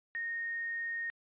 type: tone with quantisation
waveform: sine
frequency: 1852 Hz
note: A#6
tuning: 12 cents flat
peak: -34 dBFS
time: 0.15-1.1 s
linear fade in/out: 0 ms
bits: 9
effects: resampled to 8000 Hz